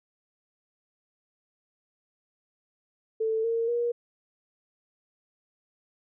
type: tone with pitch steps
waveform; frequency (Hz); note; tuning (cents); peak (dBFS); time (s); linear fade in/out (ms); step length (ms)
sine; 443.2 / 459.1 / 475.6; A4 / A#4 / A#4; +13 / -26 / +35; -24; 3.2-3.92; 10; 240
effects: none